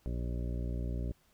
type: harmonic tone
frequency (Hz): 60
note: B1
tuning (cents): -49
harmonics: 1 / 2 / 3 / 4 / 5 / 6 / 7 / 9 / 10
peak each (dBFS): -34 / -40 / -44 / -46 / -48 / -50 / -51 / -53 / -54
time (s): 0.06-1.12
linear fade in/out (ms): 0
effects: pink hiss -69 dBFS RMS until 1.33 s